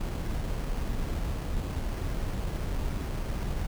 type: noise with sample-and-hold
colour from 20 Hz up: brown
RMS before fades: -31 dBFS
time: 0-3.67 s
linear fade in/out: 10 ms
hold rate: 3675 Hz
effects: none